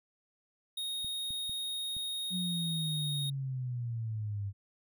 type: tone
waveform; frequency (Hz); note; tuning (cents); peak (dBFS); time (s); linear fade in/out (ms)
square; 3729; A#7; 0; -35; 0.77-3.3; 5
type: clicks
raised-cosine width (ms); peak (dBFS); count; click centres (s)
5; -37; 4; 1.046 / 1.306 / 1.495 / 1.967
type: exponential sweep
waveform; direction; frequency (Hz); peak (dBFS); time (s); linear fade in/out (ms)
sine; down; 185 to 98; -33; 2.3-4.53; 50
effects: none